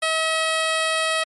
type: tone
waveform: 10% pulse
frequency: 641 Hz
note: E5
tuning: 49 cents flat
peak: -11 dBFS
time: 0.02-1.24 s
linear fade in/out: 10 ms
effects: MP3 48 kbps